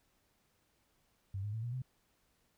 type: tone with pitch steps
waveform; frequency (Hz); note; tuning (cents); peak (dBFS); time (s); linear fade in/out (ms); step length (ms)
sine; 97.1 / 104.07 / 111.54 / 119.54 / 128.12; G2 / G#2 / A2 / A#2 / C3; -16 / +4 / +24 / +44 / -36; -36; 1.34-1.82; 5; 96
effects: pink hiss -75 dBFS RMS until 2.57 s